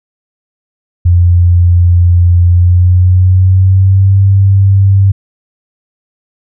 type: tone with pitch glide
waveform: sine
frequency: 87.6 to 97.76 Hz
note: F2 to G2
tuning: +6 to -4 cents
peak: -3 dBFS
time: 1.05-5.12 s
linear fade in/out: 10 ms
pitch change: +190 cents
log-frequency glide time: 2.47-4.2 s
effects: none